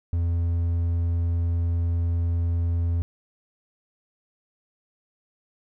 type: tone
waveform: triangle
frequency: 85 Hz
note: F2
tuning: 46 cents flat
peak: -19 dBFS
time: 0.13-3.02 s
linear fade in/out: 0 ms
effects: none